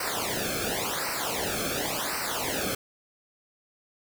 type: noise with flanger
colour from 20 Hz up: pink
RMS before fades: -30 dBFS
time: 0-2.75 s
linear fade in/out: 5 ms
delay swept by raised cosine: 0.29 to 1.06 ms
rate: 0.92 Hz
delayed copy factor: -0.95
effects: none

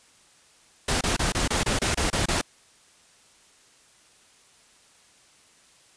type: noise bursts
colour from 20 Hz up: pink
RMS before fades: -24 dBFS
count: 10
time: 0.88-2.414 s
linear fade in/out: 5 ms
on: 130 ms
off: 26 ms
effects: white hiss -57 dBFS RMS until 5.96 s + resampled to 22050 Hz

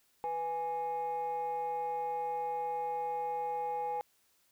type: tone pair together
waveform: sine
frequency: 493.9 / 830.6 Hz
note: B4 / G#5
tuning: 0 / 0 cents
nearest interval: major sixth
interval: 900 cents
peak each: -37 / -32 dBFS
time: 0.24-4.01 s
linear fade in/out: 0 ms
effects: tanh soft clip ceiling -29 dBFS + white hiss -71 dBFS RMS until 4.51 s

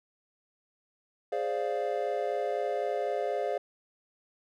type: chord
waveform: triangle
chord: D half-diminished seventh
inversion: second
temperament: equal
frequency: 415.3 / 523.3 / 587.3 / 698.5 Hz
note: Ab4 / C5 / D5 / F5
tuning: 0 / 0 / 0 / 0 cents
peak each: -32 dBFS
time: 1.32-3.58 s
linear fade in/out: 5 ms
effects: none

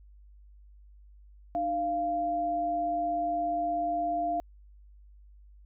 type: tone pair together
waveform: sine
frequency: 302.8 / 692.4 Hz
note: D#4 / F5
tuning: -47 / -15 cents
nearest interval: octave + major second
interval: 1432 cents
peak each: -36 / -27 dBFS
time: 1.55-4.4 s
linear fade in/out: 0 ms
effects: added 50 Hz sine -51 dBFS peak until 5.65 s

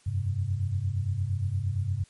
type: chord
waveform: sine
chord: F suspended second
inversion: none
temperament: equal with one note detuned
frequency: 89.35 / 98 / 130.81 Hz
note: F2 / G2 / C3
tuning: +40 / 0 / 0 cents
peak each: -33 / -27 / -33 dBFS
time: 0.06-2.04 s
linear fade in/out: 10 ms
effects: white hiss -61 dBFS RMS until 2.09 s + MP3 48 kbps

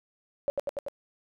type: tone with echo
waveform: sine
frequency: 565 Hz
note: C#5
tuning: 33 cents sharp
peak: -23 dBFS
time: 0.48-0.5 s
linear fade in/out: 0 ms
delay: 96 ms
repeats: 4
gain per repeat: -2 dB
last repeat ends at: 0.884 s
effects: none

